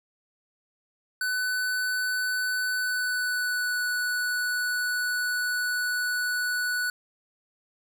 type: tone with pitch glide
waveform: square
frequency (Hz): 1500 to 1479.3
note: F#6 to F#6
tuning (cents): +23 to -1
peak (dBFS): -26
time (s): 1.21-6.9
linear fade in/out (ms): 2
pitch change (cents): -24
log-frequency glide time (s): 2.79-3.83
effects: none